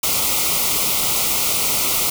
white band-stop noise, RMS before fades -19 dBFS, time 0.03-2.1 s, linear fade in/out 5 ms, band 1400 to 2000 Hz, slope 96 dB/octave, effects none

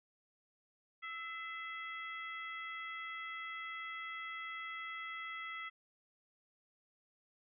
harmonic tone with a mistuned harmonic, 659.3 Hz, E5, in tune, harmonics 2 / 3 / 4 / 5, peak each -46 / -44 / -54 / -54 dBFS, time 1.02-5.7 s, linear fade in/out 20 ms, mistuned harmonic 3, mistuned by +43 cents, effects none

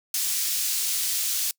pink high-pass noise, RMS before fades -26 dBFS, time 0.14-1.51 s, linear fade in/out 2 ms, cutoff 5000 Hz, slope 12 dB/octave, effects noise-tail reverb RT60 0.1 s tail -25 dB re dry

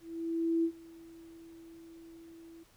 sine tone with ADSR envelope, 330.9 Hz, E4, 7 cents sharp, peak -25 dBFS, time 0-2.64 s, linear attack 640 ms, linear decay 75 ms, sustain -24 dB, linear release 15 ms, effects pink hiss -64 dBFS RMS until 2.76 s

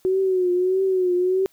sine tone with vibrato, 370 Hz, F#4, in tune, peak -17 dBFS, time 0.05-1.46 s, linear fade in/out 0 ms, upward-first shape triangle, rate 1.6 Hz, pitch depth 75 cents each way, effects white hiss -60 dBFS RMS until 1.52 s

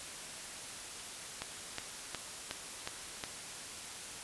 click train, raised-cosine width 0.2 ms, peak -19 dBFS, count 6, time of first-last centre 1.42-3.238 s, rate 2.75 Hz, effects white hiss -45 dBFS RMS until 4.23 s + resampled to 24000 Hz

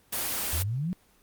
white noise, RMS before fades -30 dBFS, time 0.12-0.63 s, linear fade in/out 10 ms
sine exponential sweep, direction up, 74.4 to 191.8 Hz, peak -27 dBFS, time 0.53-0.93 s, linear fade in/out 0 ms
effects pink hiss -62 dBFS RMS until 1.22 s + Opus 24 kbps

